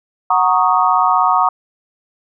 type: chord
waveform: sine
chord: D# minor seventh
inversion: first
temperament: equal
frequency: 740 / 932.3 / 1108.7 / 1244.5 Hz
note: F#5 / A#5 / C#6 / D#6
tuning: 0 / 0 / 0 / 0 cents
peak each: -16 dBFS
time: 0.3-1.49 s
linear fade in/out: 5 ms
effects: none